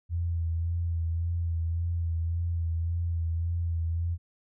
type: tone with vibrato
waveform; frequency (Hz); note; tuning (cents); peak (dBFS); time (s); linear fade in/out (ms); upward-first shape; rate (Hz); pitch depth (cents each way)
sine; 84; E2; +33; -26; 0.09-4.18; 50; sine; 1.8; 31
effects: none